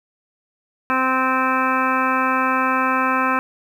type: harmonic tone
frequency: 260 Hz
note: C4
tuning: 11 cents flat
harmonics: 1 / 2 / 3 / 4 / 5 / 6 / 7 / 9 / 10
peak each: -24 / -28 / -28 / -21 / -22 / -25 / -30 / -30 / -30 dBFS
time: 0.9-3.39 s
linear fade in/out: 0 ms
effects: 8-bit